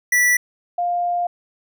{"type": "tone pair in turn", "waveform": ["square", "sine"], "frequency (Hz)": [1960, 702.6], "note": ["B6", "F5"], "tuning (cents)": [-14, 10], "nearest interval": "octave + tritone", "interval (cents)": 1776, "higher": "first", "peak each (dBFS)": [-14, -18], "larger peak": "first", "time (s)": [[0.12, 0.37], [0.78, 1.27]], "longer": "second", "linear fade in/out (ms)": 5, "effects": []}